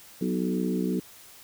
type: harmonic tone with a mistuned harmonic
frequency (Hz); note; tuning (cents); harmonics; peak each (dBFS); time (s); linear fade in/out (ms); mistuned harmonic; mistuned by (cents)
61.74; B1; 0; 3 / 4 / 5 / 6 / 7; -28 / -30 / -32 / -34 / -35; 0.21-1; 5; 5; +27
effects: white hiss -50 dBFS RMS until 1.43 s